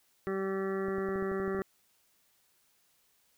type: harmonic tone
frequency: 192.9 Hz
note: G3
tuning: 28 cents flat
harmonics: 1 / 2 / 3 / 4 / 6 / 7 / 8 / 9 / 10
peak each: -37 / -32 / -45 / -48 / -44 / -45 / -55 / -47 / -48 dBFS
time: 0.27-1.62 s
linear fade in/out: 0 ms
type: clicks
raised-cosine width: 2 ms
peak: -29 dBFS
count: 10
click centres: 0.884 / 0.983 / 1.088 / 1.158 / 1.225 / 1.316 / 1.4 / 1.479 / 1.548 / 1.592 s
effects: white hiss -70 dBFS RMS until 3.37 s